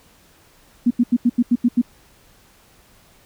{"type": "tone bursts", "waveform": "sine", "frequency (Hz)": 241, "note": "B3", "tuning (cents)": -42, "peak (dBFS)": -11, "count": 8, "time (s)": [0.86, 1.817], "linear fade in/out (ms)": 10, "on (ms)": 47, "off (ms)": 83, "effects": ["pink hiss -53 dBFS RMS until 3.25 s"]}